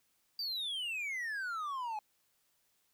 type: exponential sweep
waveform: triangle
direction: down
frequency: 4746 to 830.6 Hz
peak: -34 dBFS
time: 0.39-1.99 s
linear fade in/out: 2 ms
effects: white hiss -75 dBFS RMS until 2.93 s